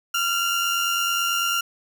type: tone pair together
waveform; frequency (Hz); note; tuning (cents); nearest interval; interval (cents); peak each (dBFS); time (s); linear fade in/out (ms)
30% pulse; 1381 / 2851; F6 / F7; -20 / +35; octave + minor second; 1255; -20 / -23; 0.14-1.61; 5
effects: none